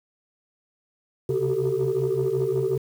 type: tone cluster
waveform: sine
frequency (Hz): 131.3 / 136.7 / 373.2 / 386.4 / 443.9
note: C3 / C#3 / F#4 / G4 / A4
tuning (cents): +6 / -24 / +15 / -25 / +15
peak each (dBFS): -31 / -30 / -29 / -23 / -26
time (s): 1.29-2.78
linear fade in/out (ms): 5
effects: tanh soft clip ceiling -15 dBFS + 8-bit